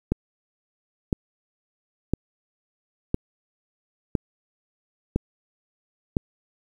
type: click train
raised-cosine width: 3 ms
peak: -8 dBFS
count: 7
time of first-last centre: 0.12-6.168 s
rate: 0.992 Hz
effects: 8-bit